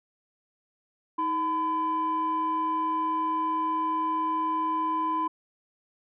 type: tone pair together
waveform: sine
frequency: 317.7 / 1008.6 Hz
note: D#4 / B5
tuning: +36 / +36 cents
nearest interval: octave + minor sixth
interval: 2000 cents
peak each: -31 / -24 dBFS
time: 1.18-5.28 s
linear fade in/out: 10 ms
effects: tanh soft clip ceiling -20 dBFS